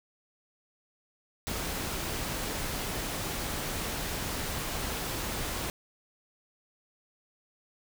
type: noise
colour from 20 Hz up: pink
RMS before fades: -34 dBFS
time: 1.47-5.7 s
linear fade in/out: 0 ms
effects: none